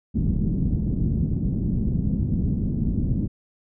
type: low-pass noise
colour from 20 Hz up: white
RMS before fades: -23 dBFS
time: 0.14-3.28 s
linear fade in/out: 20 ms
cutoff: 220 Hz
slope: 24 dB/octave
effects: none